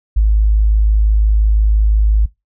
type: tone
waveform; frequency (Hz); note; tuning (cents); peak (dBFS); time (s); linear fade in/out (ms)
sine; 52.9; G#1; +33; -8; 0.16-2.26; 10
effects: noise-tail reverb RT60 0.2 s tail -21 dB re dry